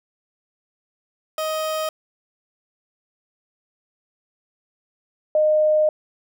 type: tone pair in turn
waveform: 30% pulse / sine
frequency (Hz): 627 / 614.1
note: D#5 / D#5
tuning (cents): +13 / -23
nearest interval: unison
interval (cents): 36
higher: first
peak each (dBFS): -20 / -14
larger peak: second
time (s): 1.38-1.89 / 5.35-5.89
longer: second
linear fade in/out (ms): 2
effects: none